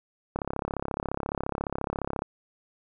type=click train; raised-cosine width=1 ms; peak=-15 dBFS; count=65; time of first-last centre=0.36-2.22 s; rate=34.4 Hz; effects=none